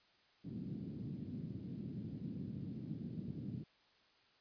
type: band-pass noise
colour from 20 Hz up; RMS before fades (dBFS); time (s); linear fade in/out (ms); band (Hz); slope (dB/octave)
white; -45; 0.44-3.64; 10; 110 to 240; 24
effects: white hiss -70 dBFS RMS until 4.4 s + resampled to 11025 Hz